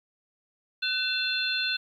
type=tone cluster; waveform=sine; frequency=1507 / 2682 / 3499 / 4174 Hz; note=F#6 / E7 / A7 / C8; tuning=+31 / +29 / -10 / -5 cents; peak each=-31 dBFS; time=0.82-1.77 s; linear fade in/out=10 ms; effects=10-bit